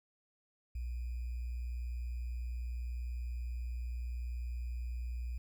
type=tone with sample-and-hold; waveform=sine; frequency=60.4 Hz; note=B1; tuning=38 cents flat; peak=-36 dBFS; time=0.75-5.38 s; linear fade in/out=5 ms; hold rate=2450 Hz; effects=none

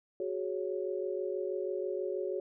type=chord; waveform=sine; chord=F# suspended second; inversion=none; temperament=just; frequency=370 / 416.2 / 555 Hz; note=F#4 / G#4 / C#5; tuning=0 / +4 / +2 cents; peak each=-35 / -37 / -38 dBFS; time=0.2-2.4 s; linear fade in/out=2 ms; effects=none

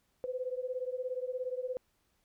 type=beating tone pair; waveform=sine; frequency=501 / 518 Hz; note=B4 / C5; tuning=+25 / -17 cents; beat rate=17 Hz; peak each=-36 / -38 dBFS; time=0.24-1.77 s; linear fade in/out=0 ms; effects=pink hiss -75 dBFS RMS until 2.24 s

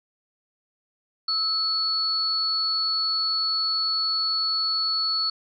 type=tone pair together; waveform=sine; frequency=1300 / 4409 Hz; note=E6 / C#8; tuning=-24 / -10 cents; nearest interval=octave + major sixth; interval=2114 cents; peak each=-32 / -22 dBFS; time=1.28-5.3 s; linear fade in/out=5 ms; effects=none

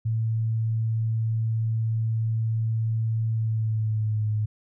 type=tone with pitch glide; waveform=sine; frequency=112.1 to 106.98 Hz; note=A2 to A2; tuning=+33 to -48 cents; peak=-22 dBFS; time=0.05-4.46 s; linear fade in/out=10 ms; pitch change=-81 cents; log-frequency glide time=3.31-4.27 s; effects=none

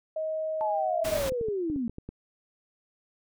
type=tone with pitch glide; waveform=sine; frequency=630 to 636.6 Hz; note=D#5 to D#5; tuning=+21 to +39 cents; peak=-28 dBFS; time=0.16-1.18 s; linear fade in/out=5 ms; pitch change=+18 cents; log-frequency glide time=0.87-1.03 s
type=linear sweep; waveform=sine; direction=down; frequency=880 to 220 Hz; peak=-27 dBFS; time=0.61-1.88 s; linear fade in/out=0 ms
type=noise; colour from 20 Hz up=pink; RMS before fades=-34 dBFS; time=1.04-1.3 s; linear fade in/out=10 ms
type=clicks; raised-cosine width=3 ms; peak=-25 dBFS; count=8; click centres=1.321 / 1.412 / 1.485 / 1.7 / 1.761 / 1.896 / 1.984 / 2.09 s
effects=none

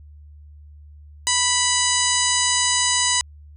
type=harmonic tone with a mistuned harmonic; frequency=986 Hz; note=B5; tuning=3 cents flat; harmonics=1 / 2 / 3 / 4 / 5 / 6 / 7 / 8 / 9; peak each=-26 / -26 / -26 / -26 / -26 / -26 / -26 / -26 / -26 dBFS; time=1.27-3.21 s; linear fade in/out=0 ms; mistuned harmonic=6; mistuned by=+100 cents; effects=added 74 Hz sine -41 dBFS peak until 3.56 s

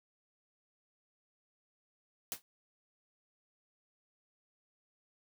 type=noise with exponential decay; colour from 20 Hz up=white; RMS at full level=-34 dBFS; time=2.32-2.42 s; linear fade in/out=0 ms; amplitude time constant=20 ms; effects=none

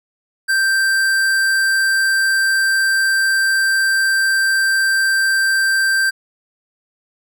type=tone with hard clipping; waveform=sine; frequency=1569 Hz; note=G6; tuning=1 cent sharp; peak=-15 dBFS; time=0.48-6.11 s; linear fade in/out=20 ms; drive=15 dB; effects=none

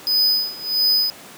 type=tone with tremolo; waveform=square; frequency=5000 Hz; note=D#8; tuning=8 cents sharp; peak=-14 dBFS; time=0.07-1.1 s; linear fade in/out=0 ms; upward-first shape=sine; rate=1.5 Hz; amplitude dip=90%; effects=pink hiss -40 dBFS RMS until 1.37 s + high-pass 200 Hz 12 dB/octave

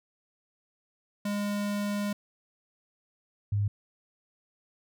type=tone pair in turn; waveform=square / sine; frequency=204.7 / 102.35 Hz; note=G#3 / G#2; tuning=-25 / -25 cents; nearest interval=octave; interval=1200 cents; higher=first; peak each=-29 / -24 dBFS; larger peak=second; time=1.25-2.13 / 3.52-3.68 s; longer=first; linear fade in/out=5 ms; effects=none

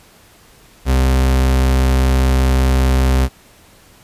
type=tone; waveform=40% pulse; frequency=65.1 Hz; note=C2; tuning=8 cents flat; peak=-10 dBFS; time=0.85-3.29 s; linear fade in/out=50 ms; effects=pink hiss -47 dBFS RMS until 4.03 s + resampled to 32000 Hz

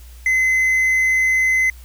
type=tone; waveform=triangle; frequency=2046 Hz; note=C7; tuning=39 cents flat; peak=-12 dBFS; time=0.26-1.7 s; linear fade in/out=2 ms; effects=added 60 Hz sine -37 dBFS peak until 1.84 s + white hiss -49 dBFS RMS until 1.84 s

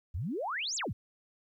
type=exponential two-way sweep; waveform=sine; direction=up then down; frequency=69.3 to 7880 to 71 Hz; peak=-32 dBFS; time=0.14-0.93 s; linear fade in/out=10 ms; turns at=0.76 s; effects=12-bit

